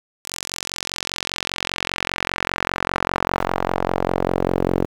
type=tone with band-pass filter sweep; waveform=sawtooth; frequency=45.04 Hz; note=F#1; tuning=46 cents flat; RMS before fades=-24 dBFS; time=0.24-4.86 s; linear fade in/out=20 ms; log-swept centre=7800 to 380 Hz; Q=1.2; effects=7-bit